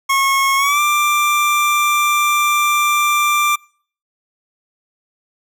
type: tone with pitch glide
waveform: 25% pulse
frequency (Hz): 1091 to 1182.9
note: C#6 to D6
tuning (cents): -28 to +12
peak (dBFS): -9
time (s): 0.09-3.56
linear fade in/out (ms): 10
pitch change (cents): +140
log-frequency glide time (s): 0.57-0.8
effects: noise-tail reverb RT60 0.5 s tail -26 dB re dry